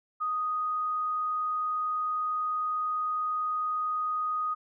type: tone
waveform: sine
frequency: 1244.5 Hz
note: D#6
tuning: in tune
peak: -27 dBFS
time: 0.2-4.55 s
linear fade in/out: 20 ms
effects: none